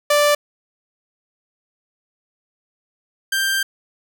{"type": "tone pair in turn", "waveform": "sawtooth", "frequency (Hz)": [587, 1578.5], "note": ["D5", "G6"], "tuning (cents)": [-1, 12], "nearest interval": "octave + perfect fourth", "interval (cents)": 1713, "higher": "second", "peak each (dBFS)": [-9, -14], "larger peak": "first", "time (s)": [[0.1, 0.35], [3.32, 3.63]], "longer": "second", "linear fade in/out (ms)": 5, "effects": []}